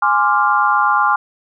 sine chord, D half-diminished seventh, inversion second, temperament equal, 830.6 / 1046.5 / 1174.7 / 1396.9 Hz, Ab5 / C6 / D6 / F6, 0 / 0 / 0 / 0 cents, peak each -17 dBFS, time 0.02-1.16 s, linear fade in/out 5 ms, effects none

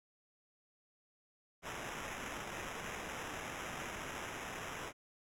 white noise with sample-and-hold, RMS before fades -44 dBFS, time 1.62-4.93 s, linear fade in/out 50 ms, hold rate 4410 Hz, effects low-pass 12000 Hz 12 dB/octave

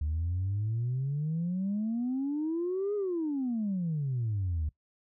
sine exponential two-way sweep, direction up then down, 73.4 to 420 to 73.4 Hz, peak -27 dBFS, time 0.01-4.69 s, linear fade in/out 5 ms, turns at 2.95 s, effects noise-tail reverb RT60 0.1 s tail -21 dB re dry + tanh soft clip ceiling -25 dBFS

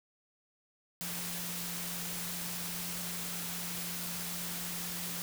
sine tone in noise, 174.61 Hz, F3, in tune, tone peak -44 dBFS, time 1.01-5.22 s, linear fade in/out 0 ms, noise white, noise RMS -39 dBFS, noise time 1.01-5.22 s, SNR -8 dB, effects none

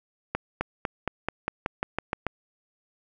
accelerating click train, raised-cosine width 0.5 ms, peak -11 dBFS, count 11, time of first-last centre 0.35-2.267 s, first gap 260 ms, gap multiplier 0.93, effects none

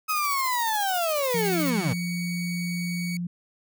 35% pulse linear sweep, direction down, 1276 to 103.83 Hz, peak -22 dBFS, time 0.08-1.94 s, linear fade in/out 20 ms
violet noise with tremolo, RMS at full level -32 dBFS, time 0.09-1.7 s, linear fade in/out 0 ms, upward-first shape sine, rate 14 Hz, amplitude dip 55%
sine tone, 174.61 Hz, F3, in tune, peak -27 dBFS, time 1.34-3.27 s, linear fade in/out 5 ms
sawtooth tone with pitch glide, 2222 to 2245 Hz, C#7 to C#7, +4 to +21 cents, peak -30 dBFS, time 1.34-3.17 s, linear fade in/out 2 ms, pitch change +17 cents, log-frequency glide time 1.67-1.92 s
effects none

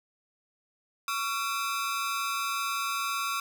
sawtooth ring-modulated tone, 1244.5 Hz, D#6, in tune, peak -22 dBFS, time 1.08-3.4 s, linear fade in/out 2 ms, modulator 121 Hz, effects none

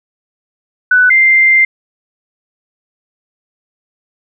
sine tone pair in turn, 1492 / 2092 Hz, F#6 / C7, +14 / -1 cents, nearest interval tritone, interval 585 cents, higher second, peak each -5 dBFS, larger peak neither, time 0.91-1.1 / 1.1-1.65 s, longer second, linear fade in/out 5 ms, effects none

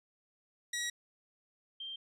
15% pulse / sine tone pair in turn, 1913 / 3165 Hz, A#6 / G7, +44 / +16 cents, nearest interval major sixth, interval 872 cents, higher second, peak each -28 / -40 dBFS, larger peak first, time 0.73-0.9 / 1.8-1.96 s, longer first, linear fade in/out 5 ms, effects resampled to 32000 Hz

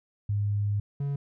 sine / triangle tone pair in turn, 102.6 / 141.02 Hz, G#2 / C#3, -21 / +30 cents, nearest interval tritone, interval 551 cents, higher second, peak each -24 / -25 dBFS, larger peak first, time 0.29-0.8 / 1-1.16 s, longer first, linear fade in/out 5 ms, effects none

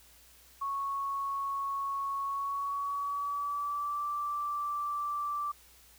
sine tone with pitch glide, 1106 to 1169.7 Hz, C#6 to D6, -4 to -7 cents, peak -31 dBFS, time 0.61-5.52 s, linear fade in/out 10 ms, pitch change +97 cents, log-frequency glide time 2.24-4.05 s, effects added 60 Hz sine -64 dBFS peak until 5.98 s + white hiss -59 dBFS RMS until 5.98 s

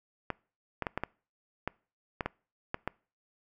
clicks, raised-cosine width 0.5 ms, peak -16 dBFS, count 10, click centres 0.303 / 0.823 / 0.868 / 0.976 / 1.036 / 1.676 / 2.208 / 2.26 / 2.744 / 2.876 s, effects noise-tail reverb RT60 0.4 s tail -25 dB re dry

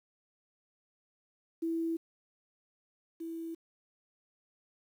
sine tone pair in turn, 329.6 / 329.6 Hz, E4 / E4, 0 / 0 cents, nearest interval unison, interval 0 cents, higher neither, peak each -30 / -37 dBFS, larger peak first, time 1.62-1.97 / 3.2-3.55 s, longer neither, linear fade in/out 10 ms, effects 10-bit

